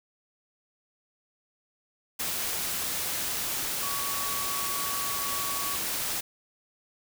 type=tone in noise; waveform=sine; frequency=1128 Hz; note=C#6; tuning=30 cents sharp; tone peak=-35 dBFS; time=3.82-5.76 s; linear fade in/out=10 ms; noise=white; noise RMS=-31 dBFS; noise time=2.19-6.21 s; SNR=-7 dB; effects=none